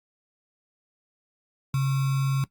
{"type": "tone with sample-and-hold", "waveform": "sine", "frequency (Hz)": 135.6, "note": "C#3", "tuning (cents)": -38, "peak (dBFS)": -21, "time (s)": [1.74, 2.44], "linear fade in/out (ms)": 2, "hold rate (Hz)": 1225, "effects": ["noise-tail reverb RT60 0.1 s tail -18 dB re dry", "Opus 48 kbps"]}